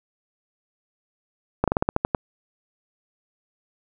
slowing click train, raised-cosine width 1 ms, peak -5 dBFS, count 9, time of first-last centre 1.64-2.148 s, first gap 37 ms, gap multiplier 1.15, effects none

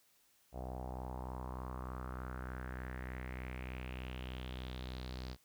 sawtooth tone with low-pass filter sweep, 63.3 Hz, B1, 43 cents sharp, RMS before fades -44 dBFS, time 0.52-5.37 s, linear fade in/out 50 ms, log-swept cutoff 690 to 4700 Hz, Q 4.1, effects white hiss -71 dBFS RMS until 5.44 s

